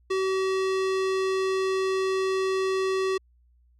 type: tone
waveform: square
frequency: 380.6 Hz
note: F#4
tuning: 49 cents sharp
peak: -24 dBFS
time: 0.1-3.18 s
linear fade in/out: 10 ms
effects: added 60 Hz sine -58 dBFS peak until 3.79 s + low-pass 6000 Hz 12 dB/octave